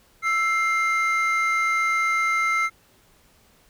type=tone pair together; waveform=triangle; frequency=1326 / 2105 Hz; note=E6 / C7; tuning=+10 / +10 cents; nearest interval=minor sixth; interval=800 cents; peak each=-20 dBFS; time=0.22-2.7 s; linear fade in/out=50 ms; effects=tanh soft clip ceiling -11 dBFS + pink hiss -58 dBFS RMS until 3.69 s